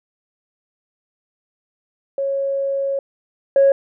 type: tone pair in turn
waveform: sine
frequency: 550 / 550 Hz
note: C#5 / C#5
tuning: -14 / -14 cents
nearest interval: unison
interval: 0 cents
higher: neither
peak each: -18 / -8 dBFS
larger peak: second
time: 2.18-2.99 / 3.56-3.72 s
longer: first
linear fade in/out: 2 ms
effects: tanh soft clip ceiling -6 dBFS